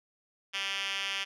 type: tone with band-pass filter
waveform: 5% pulse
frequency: 196 Hz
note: G3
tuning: in tune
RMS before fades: -34 dBFS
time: 0.53-1.25 s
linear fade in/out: 20 ms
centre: 3300 Hz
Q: 4.6
effects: none